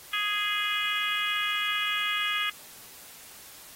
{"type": "harmonic tone", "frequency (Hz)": 415.3, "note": "G#4", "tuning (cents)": 0, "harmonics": [3, 4, 5, 6, 7, 8], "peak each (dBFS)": [-33, -33, -33, -33, -33, -33], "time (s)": [0.13, 2.5], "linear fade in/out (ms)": 5, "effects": ["white hiss -48 dBFS RMS until 3.75 s", "AAC 48 kbps"]}